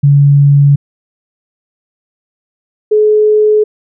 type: tone pair in turn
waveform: sine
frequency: 142.1 / 425.8 Hz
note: C#3 / G#4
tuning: +43 / +43 cents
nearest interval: octave + perfect fifth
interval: 1900 cents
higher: second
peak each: -3 / -5 dBFS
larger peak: first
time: 0.03-0.76 / 2.91-3.64 s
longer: neither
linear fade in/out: 10 ms
effects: none